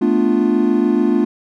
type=chord; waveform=triangle; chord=B half-diminished seventh; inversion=third; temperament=equal; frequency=220 / 246.9 / 293.7 / 349.2 Hz; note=A3 / B3 / D4 / F4; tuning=0 / 0 / 0 / 0 cents; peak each=-16 dBFS; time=0.01-1.25 s; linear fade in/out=10 ms; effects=none